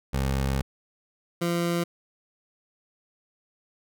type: tone pair in turn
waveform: 20% pulse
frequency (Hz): 67.2 / 171.55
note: C2 / F3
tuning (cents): +47 / -31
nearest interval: octave + major third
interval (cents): 1622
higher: second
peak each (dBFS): -19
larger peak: neither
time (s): 0.13-0.62 / 1.41-1.84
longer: first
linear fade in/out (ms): 10
effects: none